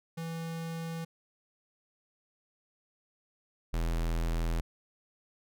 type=tone pair in turn; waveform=square; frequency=164.81 / 41.47 Hz; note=E3 / E1; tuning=0 / +11 cents; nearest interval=2 octaves; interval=2389 cents; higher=first; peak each=-36 / -29 dBFS; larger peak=second; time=0.17-1.05 / 3.73-4.61 s; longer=neither; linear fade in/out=10 ms; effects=none